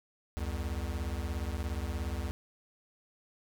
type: beating tone pair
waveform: square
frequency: 67.6 / 84.6 Hz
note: C#2 / E2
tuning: -43 / +45 cents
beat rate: 17 Hz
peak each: -36 / -37 dBFS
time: 0.37-2.31 s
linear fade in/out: 0 ms
effects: none